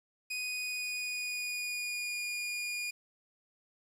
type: tone with pitch glide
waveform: sawtooth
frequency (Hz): 2489 to 2436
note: D#7 to D#7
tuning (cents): 0 to -37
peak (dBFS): -31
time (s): 0.3-2.91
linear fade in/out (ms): 10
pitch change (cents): -37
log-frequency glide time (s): 0.41-2.21
effects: low-pass 12000 Hz 12 dB/octave + 10-bit